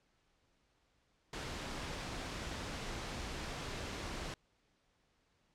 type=noise; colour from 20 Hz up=pink; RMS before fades=-42 dBFS; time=1.33-4.34 s; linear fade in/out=2 ms; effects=pink hiss -75 dBFS RMS until 5.54 s + low-pass 6000 Hz 12 dB/octave